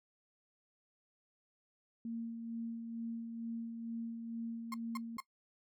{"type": "tone with tremolo", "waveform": "sine", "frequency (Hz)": 230, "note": "A#3", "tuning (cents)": -23, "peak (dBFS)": -37, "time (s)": [2.05, 5.17], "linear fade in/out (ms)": 2, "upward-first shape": "sine", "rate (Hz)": 2.2, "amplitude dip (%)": 40}
{"type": "tone bursts", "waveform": "35% pulse", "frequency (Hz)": 1066, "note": "C6", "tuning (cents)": 32, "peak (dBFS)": -38, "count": 3, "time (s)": [4.72, 5.203], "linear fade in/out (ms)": 2, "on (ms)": 21, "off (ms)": 210}
{"effects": ["noise-tail reverb RT60 0.1 s tail -18 dB re dry"]}